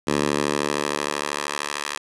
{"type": "tone with high-pass filter sweep", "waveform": "10% pulse", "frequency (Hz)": 73, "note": "D2", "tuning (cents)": -10, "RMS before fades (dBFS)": -25, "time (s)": [0.07, 1.98], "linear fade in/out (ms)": 10, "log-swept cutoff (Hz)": [220, 1300], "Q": 0.71, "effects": ["resampled to 24000 Hz", "8-bit"]}